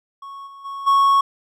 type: tone with level steps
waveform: triangle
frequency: 1105 Hz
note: C#6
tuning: 6 cents flat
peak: -31 / -36 / -26 / -10 dBFS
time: 0.22-1.21 s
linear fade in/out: 5 ms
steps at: 0.46 / 0.64 / 0.86 s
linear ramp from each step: 20 ms
effects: none